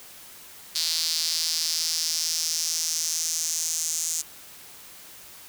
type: tone with high-pass filter sweep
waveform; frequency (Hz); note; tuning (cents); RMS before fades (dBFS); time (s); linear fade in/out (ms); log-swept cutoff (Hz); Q
sawtooth; 162.2; E3; -28; -27; 0.75-4.22; 10; 4500 to 6800; 3.7
effects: white hiss -46 dBFS RMS until 5.48 s